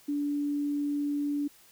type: tone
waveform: sine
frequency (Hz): 289.4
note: D4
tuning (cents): -25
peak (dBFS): -27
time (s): 0.08-1.48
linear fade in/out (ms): 10
effects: white hiss -58 dBFS RMS until 1.71 s